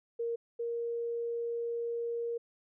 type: tone pair in turn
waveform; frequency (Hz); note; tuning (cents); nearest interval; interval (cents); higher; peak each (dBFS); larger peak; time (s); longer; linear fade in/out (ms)
sine; 466.2 / 468.5; A#4 / A#4; 0 / +9; unison; 9; second; -31 / -32; first; 0.19-0.36 / 0.59-2.38; second; 10
effects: none